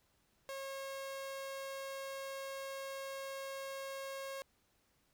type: tone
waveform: sawtooth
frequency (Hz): 543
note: C#5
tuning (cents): -36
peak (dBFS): -38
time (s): 0.49-4.42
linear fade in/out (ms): 0
effects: pink hiss -75 dBFS RMS until 5.13 s